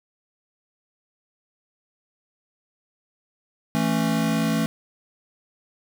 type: chord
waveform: square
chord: A major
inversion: second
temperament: equal with one note detuned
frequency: 164.81 / 220 / 274.5 Hz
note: E3 / A3 / C#4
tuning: 0 / 0 / -17 cents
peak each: -26 / -24 / -27 dBFS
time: 3.75-4.66 s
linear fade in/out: 0 ms
effects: none